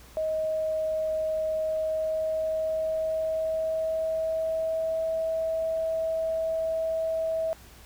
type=tone with pitch glide; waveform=sine; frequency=630 to 647.3 Hz; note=D#5 to E5; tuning=+21 to -32 cents; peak=-25 dBFS; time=0.17-7.53 s; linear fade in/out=0 ms; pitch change=+47 cents; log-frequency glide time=1.51-5.11 s; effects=added 60 Hz sine -52 dBFS peak until 7.85 s + pink hiss -52 dBFS RMS until 7.85 s

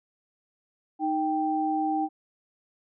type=tone pair together; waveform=sine; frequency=311.1 / 783.9 Hz; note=D#4 / G5; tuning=0 / 0 cents; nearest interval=octave + major third; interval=1600 cents; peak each=-27 / -26 dBFS; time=0.99-2.09 s; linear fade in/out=50 ms; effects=none

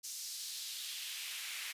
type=noise with high-pass filter sweep; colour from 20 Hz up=pink; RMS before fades=-43 dBFS; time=0.03-1.73 s; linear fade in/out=20 ms; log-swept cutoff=5700 to 2100 Hz; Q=1.8; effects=resampled to 32000 Hz

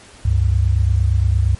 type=tone pair together; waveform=sine; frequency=69.3 / 98 Hz; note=C#2 / G2; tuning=0 / 0 cents; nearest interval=tritone; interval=600 cents; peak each=-15 dBFS; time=0.25-1.55 s; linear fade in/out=5 ms; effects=pink hiss -43 dBFS RMS until 1.59 s + MP3 48 kbps

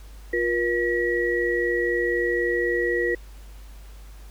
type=tone cluster; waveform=sine; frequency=353.8 / 477.7 / 1919 Hz; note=F4 / A#4 / A#6; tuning=+23 / +42 / +50 cents; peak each=-25 dBFS; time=0.33-3.15 s; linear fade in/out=5 ms; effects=added 50 Hz sine -40 dBFS peak until 4.3 s + pink hiss -53 dBFS RMS until 4.3 s

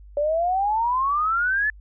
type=exponential sweep; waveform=sine; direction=up; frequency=570 to 1760 Hz; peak=-19 dBFS; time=0.17-1.7 s; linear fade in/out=2 ms; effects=added 50 Hz sine -42 dBFS peak until 1.8 s

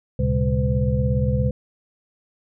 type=tone cluster; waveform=sine; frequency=72.4 / 117.1 / 134.4 / 202 / 506 Hz; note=D2 / A#2 / C3 / G#3 / B4; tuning=-24 / +8 / +47 / -48 / +42 cents; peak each=-23 / -24 / -22 / -26 / -27 dBFS; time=0.19-1.51 s; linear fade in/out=5 ms; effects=none

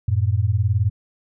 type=beating tone pair; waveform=sine; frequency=92.5 / 111.5 Hz; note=F#2 / A2; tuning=0 / +23 cents; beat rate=19 Hz; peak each=-19 dBFS; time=0.08-0.9 s; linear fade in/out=5 ms; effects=none

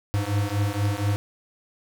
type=beating tone pair; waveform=square; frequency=100.1 / 104.3 Hz; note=G2 / G#2; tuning=+37 / +8 cents; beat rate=4.2 Hz; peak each=-26 dBFS; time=0.14-1.16 s; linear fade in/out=0 ms; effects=none

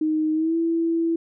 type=tone with pitch glide; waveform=sine; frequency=311.1 to 331.5 Hz; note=D#4 to E4; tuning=0 to +10 cents; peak=-19 dBFS; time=0.01-1.16 s; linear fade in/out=5 ms; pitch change=+110 cents; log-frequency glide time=0.33-0.56 s; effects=none

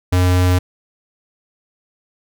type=tone; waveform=square; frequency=90.5 Hz; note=F#2; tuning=38 cents flat; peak=-12 dBFS; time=0.12-0.59 s; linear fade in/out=10 ms; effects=none

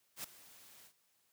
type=noise with ADSR envelope; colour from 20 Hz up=white; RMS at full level=-41 dBFS; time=0.16-0.93 s; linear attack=81 ms; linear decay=4 ms; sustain=-18 dB; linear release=79 ms; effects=white hiss -75 dBFS RMS until 1.32 s + high-pass 80 Hz 12 dB/octave

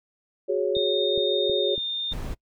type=chord; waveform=sine; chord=F# suspended second; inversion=none; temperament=equal; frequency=370 / 415.3 / 554.4 Hz; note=F#4 / G#4 / C#5; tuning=0 / 0 / 0 cents; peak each=-26 dBFS; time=0.48-1.76 s; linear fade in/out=20 ms
type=tone with pitch glide; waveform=sine; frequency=3673 to 3629 Hz; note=A#7 to A#7; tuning=-26 to -47 cents; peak=-26 dBFS; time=0.75-2.13 s; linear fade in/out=2 ms; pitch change=-21 cents; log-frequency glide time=1.58-1.75 s
type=clicks; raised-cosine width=3 ms; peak=-25 dBFS; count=4; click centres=0.768 / 1.177 / 1.497 / 1.779 s
type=noise; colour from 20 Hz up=brown; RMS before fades=-31 dBFS; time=2.11-2.35 s; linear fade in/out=20 ms
effects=noise-tail reverb RT60 0.1 s tail -24 dB re dry

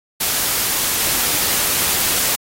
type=noise; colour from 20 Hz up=white; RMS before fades=-18 dBFS; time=0.2-2.36 s; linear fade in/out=10 ms; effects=AAC 48 kbps

